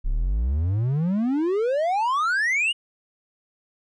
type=exponential sweep; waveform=triangle; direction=up; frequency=30.87 to 2949 Hz; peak=-18 dBFS; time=0.04-2.73 s; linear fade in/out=20 ms; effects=resampled to 22050 Hz